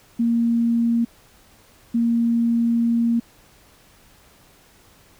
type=tone pair in turn; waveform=sine; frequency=233.1 / 233.1 Hz; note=A#3 / A#3; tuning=0 / 0 cents; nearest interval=unison; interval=0 cents; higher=neither; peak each=-16 dBFS; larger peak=neither; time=0.19-1.05 / 1.94-3.2 s; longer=second; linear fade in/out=10 ms; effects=pink hiss -53 dBFS RMS until 5.19 s